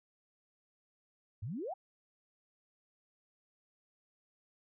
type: exponential sweep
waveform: sine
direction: up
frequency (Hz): 90.8 to 830.6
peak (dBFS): -37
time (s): 1.42-1.74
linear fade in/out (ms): 10
effects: none